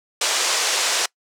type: band-pass noise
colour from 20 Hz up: white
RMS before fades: -21 dBFS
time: 0.21-1.06 s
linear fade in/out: 5 ms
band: 420 to 7700 Hz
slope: 24 dB/octave
effects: noise-tail reverb RT60 0.1 s tail -24 dB re dry